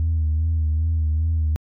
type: tone with vibrato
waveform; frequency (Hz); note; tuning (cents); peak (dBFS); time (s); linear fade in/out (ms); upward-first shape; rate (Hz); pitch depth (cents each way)
sine; 79.3; D#2; +33; -16; 0-1.56; 0; sine; 2.5; 50
effects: tanh soft clip ceiling -15 dBFS